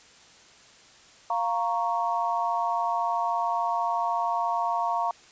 sine chord, Bb minor, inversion second, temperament equal, 698.5 / 932.3 / 1108.7 Hz, F5 / Bb5 / Db6, 0 / 0 / 0 cents, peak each -28 / -27 / -30 dBFS, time 1.3-5.11 s, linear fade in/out 2 ms, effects white hiss -53 dBFS RMS until 5.31 s + resampled to 16000 Hz

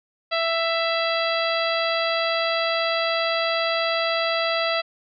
harmonic tone with a mistuned harmonic, 663 Hz, E5, 10 cents sharp, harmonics 1 / 2 / 3 / 4 / 5 / 6 / 7, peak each -24 / -27 / -29 / -30 / -31 / -32 / -32 dBFS, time 0.31-4.82 s, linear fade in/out 20 ms, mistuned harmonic 7, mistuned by +29 cents, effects none

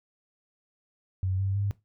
sine tone with pitch steps, 93.9 / 97.16 / 100.52 Hz, F#2 / G2 / G2, +26 / -15 / +44 cents, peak -25 dBFS, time 1.23-1.71 s, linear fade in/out 0 ms, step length 160 ms, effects noise-tail reverb RT60 0.2 s tail -18 dB re dry

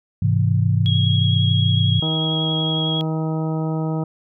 sine chord, Ab augmented, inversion none, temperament equal, 103.83 / 130.81 / 164.81 Hz, Ab2 / C3 / E3, 0 / 0 / 0 cents, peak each -17 / -20 / -21 dBFS, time 0.22-2 s, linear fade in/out 5 ms
sine tone with vibrato, 3300 Hz, G#7, 12 cents flat, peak -22 dBFS, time 0.86-3.01 s, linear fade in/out 0 ms, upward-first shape sine, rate 11 Hz, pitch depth 12 cents each way
harmonic tone, 158.6 Hz, D#3, 33 cents sharp, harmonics 1 / 2 / 3 / 4 / 5 / 6 / 8, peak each -21 / -27 / -31 / -33 / -35 / -37 / -39 dBFS, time 2.02-4.04 s, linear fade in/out 5 ms
effects none

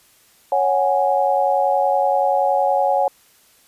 sine chord, C# suspended fourth, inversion none, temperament equal, 554.4 / 740 / 830.6 Hz, C#5 / F#5 / G#5, 0 / 0 / 0 cents, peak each -19 dBFS, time 0.52-3.08 s, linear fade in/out 2 ms, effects white hiss -54 dBFS RMS until 3.67 s + resampled to 32000 Hz

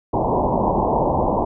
white low-pass noise, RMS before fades -19 dBFS, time 0.13-1.45 s, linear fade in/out 10 ms, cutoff 1000 Hz, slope 96 dB/octave, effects none

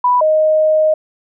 sine tone pair in turn, 987.8 / 622.3 Hz, B5 / D#5, 0 / 0 cents, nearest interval minor sixth, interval 800 cents, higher first, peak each -9 dBFS, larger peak neither, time 0.04-0.21 / 0.21-0.94 s, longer second, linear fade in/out 5 ms, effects none

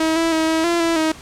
sawtooth tone with pitch steps, 319.7 / 329.7 / 319.4 / 321.7 / 341.4 / 332.6 / 316.3 Hz, D#4 / E4 / D#4 / E4 / F4 / E4 / D#4, +47 / 0 / +45 / -42 / -39 / +16 / +29 cents, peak -12 dBFS, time 0-1.12 s, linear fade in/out 5 ms, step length 160 ms, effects pink hiss -40 dBFS RMS until 1.21 s + low-pass 9000 Hz 12 dB/octave

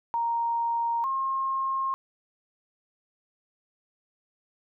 sine tone pair in turn, 932.3 / 1070.7 Hz, A#5 / C6, 0 / +40 cents, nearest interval major second, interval 240 cents, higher second, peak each -24 / -25 dBFS, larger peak first, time 0.14-1.04 / 1.04-1.94 s, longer neither, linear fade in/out 0 ms, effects none

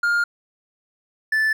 triangle tone pair in turn, 1411 / 1753 Hz, F6 / A6, +17 / -7 cents, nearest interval major third, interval 376 cents, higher second, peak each -15 dBFS, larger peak neither, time 0.03-0.24 / 1.32-1.53 s, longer neither, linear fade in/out 5 ms, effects none

